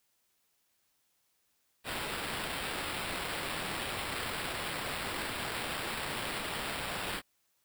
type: noise with sample-and-hold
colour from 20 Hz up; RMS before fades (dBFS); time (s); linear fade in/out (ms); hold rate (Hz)
white; -37; 1.84-7.22; 50; 6300
effects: white hiss -75 dBFS RMS until 7.64 s